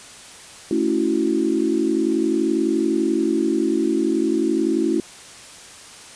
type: chord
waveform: sine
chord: F# minor seventh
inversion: first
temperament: equal with one note detuned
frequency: 220 / 278.1 / 329.6 / 370 Hz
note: A3 / C#4 / E4 / F#4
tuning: 0 / +6 / 0 / 0 cents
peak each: -25 / -23 / -20 / -24 dBFS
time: 0.71-5 s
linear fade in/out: 2 ms
effects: white hiss -41 dBFS RMS until 6.15 s + resampled to 22050 Hz